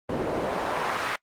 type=noise with band-pass filter sweep; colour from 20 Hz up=pink; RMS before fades=-28 dBFS; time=0.09-1.16 s; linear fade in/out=5 ms; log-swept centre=340 to 1600 Hz; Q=1.2; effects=noise-tail reverb RT60 0.1 s tail -26 dB re dry + Opus 32 kbps